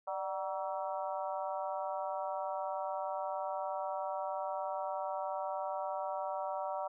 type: harmonic tone with a mistuned harmonic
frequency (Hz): 189.5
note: F#3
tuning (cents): +42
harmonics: 3 / 4 / 5 / 6 / 7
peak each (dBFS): -39 / -39 / -41 / -46 / -47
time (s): 0.07-6.88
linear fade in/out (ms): 10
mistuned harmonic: 3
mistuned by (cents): +69
effects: none